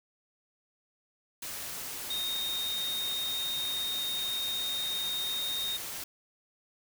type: tone in noise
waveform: sine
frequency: 3704 Hz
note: A#7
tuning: 12 cents flat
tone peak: -31 dBFS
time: 2.1-5.77 s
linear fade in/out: 5 ms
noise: white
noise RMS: -39 dBFS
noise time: 1.42-6.04 s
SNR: +5 dB
effects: none